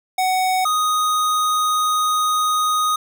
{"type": "tone pair in turn", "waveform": "square", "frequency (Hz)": [746, 1244.9], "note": ["F#5", "D#6"], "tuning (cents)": [14, 1], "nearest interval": "major sixth", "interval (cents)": 887, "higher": "second", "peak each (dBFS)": -17, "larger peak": "neither", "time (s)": [[0.18, 0.65], [0.65, 2.96]], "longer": "second", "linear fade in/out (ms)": 5, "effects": []}